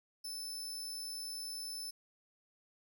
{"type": "tone", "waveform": "sawtooth", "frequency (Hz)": 5270, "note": "E8", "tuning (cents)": -1, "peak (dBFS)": -38, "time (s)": [0.24, 1.91], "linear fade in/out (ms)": 10, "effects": []}